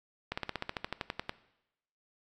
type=slowing click train; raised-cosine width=0.3 ms; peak=-17 dBFS; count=14; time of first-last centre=0.32-1.294 s; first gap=55 ms; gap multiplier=1.05; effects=noise-tail reverb RT60 0.9 s tail -18 dB re dry + AAC 64 kbps